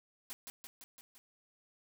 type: noise with echo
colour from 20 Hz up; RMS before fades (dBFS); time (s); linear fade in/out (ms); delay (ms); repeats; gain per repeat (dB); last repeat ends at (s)
white; -44; 0.3-0.33; 0; 170; 5; -3; 1.18
effects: none